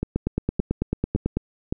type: two click trains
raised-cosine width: 3 ms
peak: -9 / -11 dBFS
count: 12 / 4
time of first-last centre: 0.16-1.37 / 0.03-1.725 s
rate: 9.09 / 1.77 Hz
effects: none